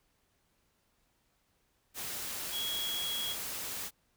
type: tone in noise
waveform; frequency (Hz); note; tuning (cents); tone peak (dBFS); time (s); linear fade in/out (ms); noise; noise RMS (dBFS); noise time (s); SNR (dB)
sine; 3322; G#7; 0; -34; 2.51-3.36; 50; white; -39; 1.94-3.91; +2
effects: pink hiss -74 dBFS RMS until 4.16 s